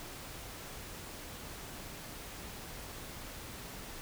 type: silence
effects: pink hiss -46 dBFS RMS until 4.01 s